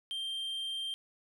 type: tone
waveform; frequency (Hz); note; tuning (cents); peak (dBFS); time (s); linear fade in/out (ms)
triangle; 3165; G7; +16; -33; 0.11-0.94; 0
effects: none